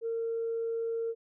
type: tone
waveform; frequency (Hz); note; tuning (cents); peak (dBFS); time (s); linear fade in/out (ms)
sine; 457.8; A#4; -31; -29; 0.01-1.15; 50
effects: tanh soft clip ceiling -25 dBFS